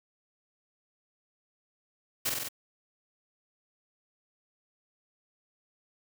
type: noise with echo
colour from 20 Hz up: white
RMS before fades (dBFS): -29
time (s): 2.25-2.3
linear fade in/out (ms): 10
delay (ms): 47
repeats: 4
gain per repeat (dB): -2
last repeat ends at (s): 2.488
effects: none